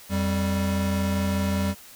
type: tone pair together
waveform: square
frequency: 87.31 / 195.38 Hz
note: F2 / G3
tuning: 0 / -5 cents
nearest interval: octave + major second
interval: 1395 cents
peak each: -27 / -25 dBFS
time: 0.09-1.75 s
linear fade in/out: 50 ms
effects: white hiss -47 dBFS RMS until 1.95 s